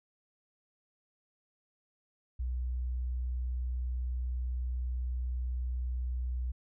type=tone; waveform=sine; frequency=62 Hz; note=B1; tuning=7 cents sharp; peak=-31 dBFS; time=2.39-6.52 s; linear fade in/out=10 ms; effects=none